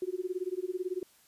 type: tone with tremolo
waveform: sine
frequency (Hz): 366.8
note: F#4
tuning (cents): -15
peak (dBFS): -28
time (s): 0.02-1.03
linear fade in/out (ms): 2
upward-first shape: sine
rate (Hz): 18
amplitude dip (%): 100
effects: white hiss -63 dBFS RMS until 1.27 s + resampled to 32000 Hz